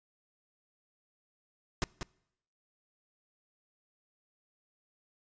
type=noise with echo; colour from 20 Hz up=pink; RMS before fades=-30 dBFS; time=1.82-1.84 s; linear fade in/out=0 ms; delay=190 ms; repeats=1; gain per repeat=-7 dB; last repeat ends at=2.03 s; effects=noise-tail reverb RT60 0.8 s tail -25 dB re dry + resampled to 16000 Hz